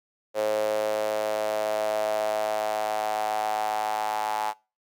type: tone with high-pass filter sweep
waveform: sawtooth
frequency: 107.3 Hz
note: A2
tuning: 43 cents flat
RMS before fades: -27 dBFS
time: 0.34-4.54 s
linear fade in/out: 50 ms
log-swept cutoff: 530 to 840 Hz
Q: 7.3
effects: noise-tail reverb RT60 0.3 s tail -24 dB re dry